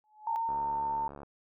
sine tone with exponential growth, 854 Hz, G#5, 48 cents sharp, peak -31 dBFS, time 0.04-0.36 s, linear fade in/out 0 ms, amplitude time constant 68 ms
sine tone with pitch glide, 912 to 903.1 Hz, A#5 to A5, -38 to +45 cents, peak -29 dBFS, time 0.27-1.08 s, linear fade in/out 2 ms, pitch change -17 cents, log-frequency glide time 0.62-0.82 s
click train, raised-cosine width 1 ms, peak -31 dBFS, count 54, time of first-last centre 0.49-1.232 s, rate 71.4 Hz
effects none

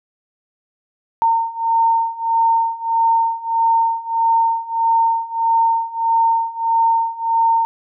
sine beating tone pair, 912 / 913.6 Hz, A#5 / A#5, -38 / -35 cents, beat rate 1.6 Hz, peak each -18 / -16 dBFS, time 1.22-7.65 s, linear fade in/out 0 ms, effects none

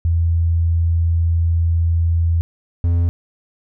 sine / triangle tone pair in turn, 83.6 / 85.65 Hz, E2 / F2, +25 / -33 cents, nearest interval unison, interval 42 cents, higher second, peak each -13 / -11 dBFS, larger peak second, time 0.05-2.41 / 2.84-3.09 s, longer first, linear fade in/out 0 ms, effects none

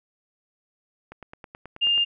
click train, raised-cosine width 0.5 ms, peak -25 dBFS, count 9, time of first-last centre 1.12-1.978 s, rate 9.32 Hz
sine tone, 2809 Hz, F7, 9 cents sharp, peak -18 dBFS, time 1.81-2.05 s, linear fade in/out 20 ms
effects none

